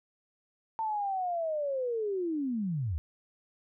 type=linear sweep; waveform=sine; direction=down; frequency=900 to 69.3 Hz; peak=-29 dBFS; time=0.79-2.98 s; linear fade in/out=0 ms; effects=none